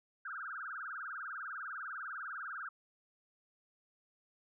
sine tone with vibrato, 1424 Hz, F6, 33 cents sharp, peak -40 dBFS, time 0.25-2.69 s, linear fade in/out 5 ms, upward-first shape triangle, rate 20 Hz, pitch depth 280 cents each way, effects none

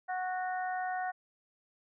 harmonic tone, 368.6 Hz, F#4, 7 cents flat, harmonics 2 / 3 / 4 / 5, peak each -33 / -47 / -41 / -43 dBFS, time 0.08-1.12 s, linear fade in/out 20 ms, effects none

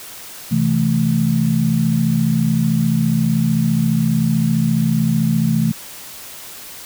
sine chord, A minor, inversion first, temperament equal, 130.81 / 164.81 / 220 Hz, C3 / E3 / A3, 0 / 0 / 0 cents, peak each -20 / -17 / -17 dBFS, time 0.51-5.72 s, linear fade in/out 10 ms, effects white hiss -35 dBFS RMS until 6.85 s

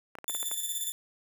clicks, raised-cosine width 0.5 ms, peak -25 dBFS, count 7, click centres 0.153 / 0.186 / 0.243 / 0.297 / 0.349 / 0.429 / 0.514 s
5% pulse tone with tremolo, 3527 Hz, A7, 3 cents sharp, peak -22 dBFS, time 0.28-0.92 s, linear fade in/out 0 ms, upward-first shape square, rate 17 Hz, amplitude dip 45%
effects high-pass 300 Hz 12 dB/octave + 8-bit

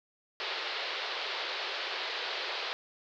white band-pass noise, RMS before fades -36 dBFS, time 0.4-2.73 s, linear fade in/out 0 ms, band 370 to 4500 Hz, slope 48 dB/octave, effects none

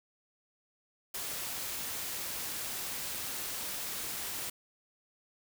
white noise, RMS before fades -38 dBFS, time 1.14-4.5 s, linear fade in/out 5 ms, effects none

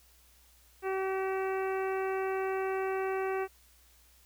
harmonic tone, 382.4 Hz, G4, 43 cents flat, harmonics 1 / 2 / 3 / 4 / 5 / 6 / 7, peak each -31 / -37 / -41 / -43 / -45 / -47 / -48 dBFS, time 0.82-3.48 s, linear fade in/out 50 ms, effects added 60 Hz sine -63 dBFS peak until 4.25 s + white hiss -63 dBFS RMS until 4.25 s

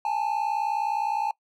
triangle tone pair together, 825 / 884.8 Hz, G#5 / A5, -12 / +9 cents, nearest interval minor second, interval 121 cents, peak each -25 / -25 dBFS, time 0.05-1.31 s, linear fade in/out 2 ms, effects noise-tail reverb RT60 0.1 s tail -22 dB re dry

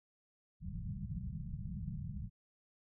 white low-pass noise, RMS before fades -42 dBFS, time 0.6-2.3 s, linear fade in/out 50 ms, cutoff 200 Hz, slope 96 dB/octave, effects none

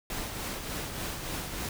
pink noise with tremolo, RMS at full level -34 dBFS, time 0.1-1.69 s, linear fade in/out 2 ms, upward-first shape triangle, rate 3.4 Hz, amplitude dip 45%, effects none

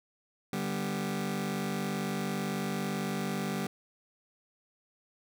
sawtooth chord, G major, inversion second, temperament just, 147 / 196 / 245 Hz, D3 / G3 / B3, +2 / 0 / -14 cents, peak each -34 / -29 / -34 dBFS, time 0.53-3.67 s, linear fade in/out 2 ms, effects none

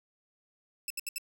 10% pulse tone bursts, 2637 Hz, E7, in tune, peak -24 dBFS, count 4, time 0.88-1.182 s, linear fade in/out 2 ms, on 23 ms, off 70 ms, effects 11-bit

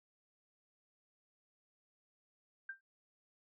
sine tone with exponential decay, 1575 Hz, G6, 8 cents sharp, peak -38 dBFS, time 2.69-2.81 s, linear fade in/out 5 ms, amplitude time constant 24 ms, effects none

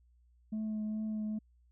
sine tone with vibrato, 215.5 Hz, A3, 36 cents flat, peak -31 dBFS, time 0.52-1.39 s, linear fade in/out 10 ms, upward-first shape triangle, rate 2.4 Hz, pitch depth 18 cents each way, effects tanh soft clip ceiling -32 dBFS + added 60 Hz sine -63 dBFS peak until 1.71 s

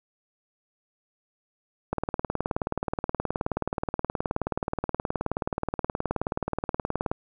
click train, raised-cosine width 1 ms, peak -12 dBFS, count 99, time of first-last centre 1.93-7.115 s, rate 18.9 Hz, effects none

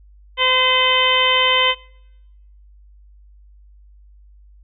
harmonic tone, 513 Hz, C5, 34 cents flat, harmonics 1 / 2 / 3 / 4 / 5 / 6 / 7, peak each -23 / -20 / -29 / -19 / -25 / -17 / -27 dBFS, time 0.37-1.75 s, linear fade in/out 50 ms, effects noise-tail reverb RT60 1.0 s tail -25 dB re dry + added 50 Hz sine -44 dBFS peak until 4.63 s

